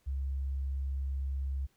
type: tone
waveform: sine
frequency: 67.8 Hz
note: C#2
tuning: 38 cents flat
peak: -31 dBFS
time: 0.06-1.67 s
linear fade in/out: 20 ms
effects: pink hiss -72 dBFS RMS until 1.76 s